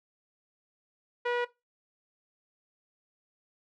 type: tone with low-pass filter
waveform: sawtooth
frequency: 484.5 Hz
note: B4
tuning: 33 cents flat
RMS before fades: -30 dBFS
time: 1.25-1.45 s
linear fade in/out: 10 ms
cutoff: 2200 Hz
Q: 1.2
effects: noise-tail reverb RT60 0.2 s tail -17 dB re dry